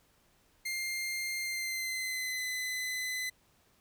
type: tone with pitch glide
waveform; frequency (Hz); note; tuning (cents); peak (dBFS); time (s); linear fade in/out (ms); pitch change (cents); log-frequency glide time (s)
sawtooth; 2109 to 2018; C7 to B6; +13 to +37; -30; 0.65-3.3; 10; -76; 1.39-2.43
effects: pink hiss -68 dBFS RMS until 3.8 s